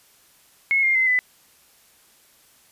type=tone with pitch steps; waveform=sine; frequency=2179 / 2118 / 2059 / 2002 Hz; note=C#7 / C7 / C7 / B6; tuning=-30 / +21 / -28 / +23 cents; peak=-16 dBFS; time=0.71-1.19 s; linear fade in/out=0 ms; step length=120 ms; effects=white hiss -56 dBFS RMS until 2.71 s + resampled to 32000 Hz